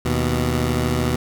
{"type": "tone pair together", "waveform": "15% pulse", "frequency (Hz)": [77.78, 123.47], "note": ["D#2", "B2"], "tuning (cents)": [0, 0], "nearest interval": "minor sixth", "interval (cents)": 800, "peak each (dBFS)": -15, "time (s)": [0.05, 1.16], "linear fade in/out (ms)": 5, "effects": []}